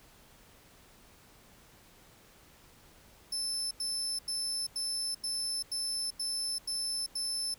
30% pulse tone bursts, 5274 Hz, E8, in tune, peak -28 dBFS, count 9, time 3.32-7.542 s, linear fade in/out 5 ms, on 390 ms, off 89 ms, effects pink hiss -59 dBFS RMS until 7.58 s

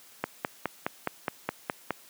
click train, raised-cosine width 0.5 ms, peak -12 dBFS, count 9, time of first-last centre 0.24-1.907 s, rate 4.8 Hz, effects white hiss -54 dBFS RMS until 2.09 s + high-pass 150 Hz 12 dB/octave

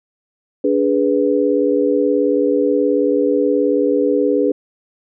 sine chord, G# diminished, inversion second, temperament equal with one note detuned, 288.8 / 415.3 / 493.9 Hz, D4 / G#4 / B4, -29 / 0 / 0 cents, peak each -17 dBFS, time 0.64-4.52 s, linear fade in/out 5 ms, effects none

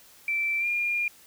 sine tone with pitch glide, 2336 to 2411 Hz, D7 to D7, -10 to +45 cents, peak -24 dBFS, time 0.28-1.08 s, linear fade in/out 2 ms, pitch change +55 cents, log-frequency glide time 0.59-0.67 s, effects white hiss -54 dBFS RMS until 1.26 s

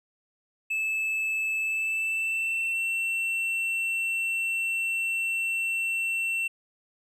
triangle tone with pitch glide, 2616 to 2700 Hz, E7 to E7, -14 to +41 cents, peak -24 dBFS, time 0.7-6.48 s, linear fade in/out 10 ms, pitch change +55 cents, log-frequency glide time 1.59-2.79 s, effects none

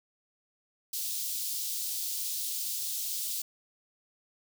white high-pass noise, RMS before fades -34 dBFS, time 0.93-3.42 s, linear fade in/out 5 ms, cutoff 3600 Hz, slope 24 dB/octave, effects none

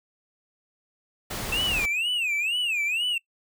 pink noise, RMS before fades -32 dBFS, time 1.3-1.86 s, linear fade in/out 10 ms
triangle tone with vibrato, 2625 Hz, E7, 8 cents flat, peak -22 dBFS, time 1.52-3.18 s, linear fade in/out 5 ms, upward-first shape sine, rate 2.1 Hz, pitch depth 220 cents each way
effects noise-tail reverb RT60 0.1 s tail -22 dB re dry

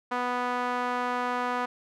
sawtooth tone with band-pass filter, 246.9 Hz, B3, in tune, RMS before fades -29 dBFS, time 0.11-1.66 s, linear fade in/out 10 ms, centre 1100 Hz, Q 1.6, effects none

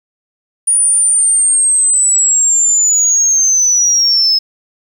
sine linear sweep, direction down, 9590 to 5150 Hz, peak -7 dBFS, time 0.67-4.39 s, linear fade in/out 10 ms, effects tanh soft clip ceiling -3 dBFS + 7-bit

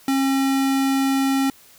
square tone, 270 Hz, C#4, 45 cents flat, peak -18 dBFS, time 0.08-1.5 s, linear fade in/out 2 ms, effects white hiss -50 dBFS RMS until 1.78 s

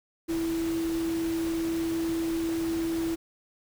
sine tone in noise, 329.6 Hz, E4, in tune, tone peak -26 dBFS, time 0.28-3.16 s, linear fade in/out 20 ms, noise pink, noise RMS -40 dBFS, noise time 0.28-3.16 s, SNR +11 dB, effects none

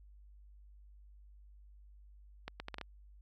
accelerating click train, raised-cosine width 0.3 ms, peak -25 dBFS, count 6, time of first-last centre 2.48-2.813 s, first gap 120 ms, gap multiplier 0.7, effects added 50 Hz sine -55 dBFS peak until 3.21 s

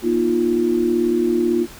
sine chord, Bb suspended fourth, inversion none, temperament equal with one note detuned, 238.5 / 311.1 / 349.2 Hz, Bb3 / Eb4 / F4, +40 / 0 / 0 cents, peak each -21 / -23 / -17 dBFS, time 0.02-1.67 s, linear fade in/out 50 ms, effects pink hiss -40 dBFS RMS until 1.79 s

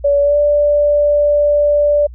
sine tone with pitch glide, 570 to 585.7 Hz, C#5 to D5, +48 to -5 cents, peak -9 dBFS, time 0.04-2.07 s, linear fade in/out 10 ms, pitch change +47 cents, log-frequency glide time 0.21-0.37 s, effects added 60 Hz sine -30 dBFS peak until 2.14 s

